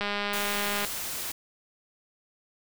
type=click train; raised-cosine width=0.3 ms; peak=-14 dBFS; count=172; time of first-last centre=0.01-0.848 s; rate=204 Hz
type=noise; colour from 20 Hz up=white; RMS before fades=-34 dBFS; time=0.33-1.32 s; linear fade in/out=5 ms
effects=none